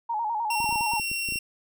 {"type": "tone with vibrato", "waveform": "sine", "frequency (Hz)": 890, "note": "A5", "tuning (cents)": 20, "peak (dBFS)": -25, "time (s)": [0.09, 1], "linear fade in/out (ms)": 10, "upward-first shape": "square", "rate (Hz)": 9.7, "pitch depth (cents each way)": 80}
{"type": "tone", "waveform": "sawtooth", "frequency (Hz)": 2734, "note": "F7", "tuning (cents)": -37, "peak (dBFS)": -24, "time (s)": [0.5, 1.39], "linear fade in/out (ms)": 5}
{"type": "clicks", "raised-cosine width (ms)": 3, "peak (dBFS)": -27, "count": 12, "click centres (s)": [0.603, 0.644, 0.692, 0.726, 0.758, 0.809, 0.936, 0.998, 1.115, 1.288, 1.323, 1.358]}
{"effects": []}